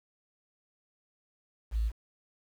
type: tone with quantisation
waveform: sine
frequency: 55 Hz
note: A1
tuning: in tune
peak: -26 dBFS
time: 1.71-1.92 s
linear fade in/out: 50 ms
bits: 9
effects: none